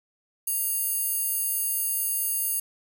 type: tone with high-pass filter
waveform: square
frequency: 932.3 Hz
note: A#5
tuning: in tune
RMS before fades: -27 dBFS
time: 0.47-2.6 s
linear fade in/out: 5 ms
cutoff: 11000 Hz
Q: 3.1
effects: none